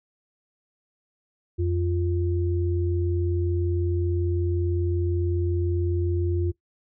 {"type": "tone pair together", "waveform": "sine", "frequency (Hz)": [87.3, 349.2], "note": ["F2", "F4"], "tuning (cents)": [0, 0], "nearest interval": "2 octaves", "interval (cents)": 2400, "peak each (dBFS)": [-23, -27], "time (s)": [1.58, 6.52], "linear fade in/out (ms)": 20, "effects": ["noise-tail reverb RT60 0.1 s tail -17 dB re dry"]}